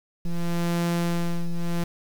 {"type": "ring-modulated tone", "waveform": "square", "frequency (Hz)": 85.7, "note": "F2", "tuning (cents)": -32, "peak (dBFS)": -20, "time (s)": [0.25, 1.84], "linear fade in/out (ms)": 5, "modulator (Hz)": 85.3, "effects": ["8-bit"]}